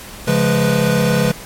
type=tone cluster; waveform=square; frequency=138.6 / 173.3 / 209.9 / 491.3 Hz; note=C#3 / F3 / G#3 / B4; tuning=0 / -13 / +19 / -9 cents; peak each=-19 dBFS; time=0.27-1.32 s; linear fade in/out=10 ms; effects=pink hiss -34 dBFS RMS until 1.45 s + MP3 64 kbps